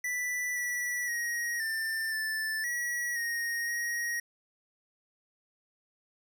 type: tone with pitch steps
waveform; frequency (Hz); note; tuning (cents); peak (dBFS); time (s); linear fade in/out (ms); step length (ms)
square; 1976 / 1953 / 1889 / 1787 / 1760 / 1925 / 1867 / 1885; B6 / B6 / A#6 / A6 / A6 / B6 / A#6 / A#6; 0 / -20 / +22 / +26 / 0 / -45 / +2 / +19; -31; 0.04-4.2; 5; 520
effects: none